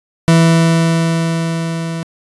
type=tone with level ramp; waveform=40% pulse; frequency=165 Hz; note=E3; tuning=2 cents sharp; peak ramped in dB=-5 to -19 dBFS; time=0.28-2.03 s; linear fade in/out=0 ms; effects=resampled to 24000 Hz